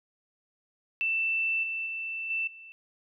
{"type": "tone with level steps", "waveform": "sine", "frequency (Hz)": 2665, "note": "E7", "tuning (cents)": 18, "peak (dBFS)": [-25, -30, -32, -27, -45], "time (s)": [1.01, 2.72], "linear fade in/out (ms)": 0, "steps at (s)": [1.63, 1.86, 2.3, 2.47], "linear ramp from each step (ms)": 5, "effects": []}